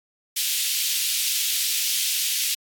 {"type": "high-pass noise", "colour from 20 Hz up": "pink", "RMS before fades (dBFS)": -24, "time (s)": [0.36, 2.55], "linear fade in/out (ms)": 10, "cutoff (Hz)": 2800, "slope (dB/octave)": 24, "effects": ["AAC 64 kbps"]}